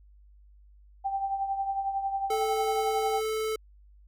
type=tone with tremolo; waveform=sine; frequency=784 Hz; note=G5; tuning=in tune; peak=-24 dBFS; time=1.04-3.21 s; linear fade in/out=20 ms; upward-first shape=triangle; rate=11 Hz; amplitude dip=65%
type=tone; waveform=square; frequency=436.9 Hz; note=A4; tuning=12 cents flat; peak=-28 dBFS; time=2.3-3.56 s; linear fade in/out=5 ms
effects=added 50 Hz sine -52 dBFS peak until 4.07 s + MP3 96 kbps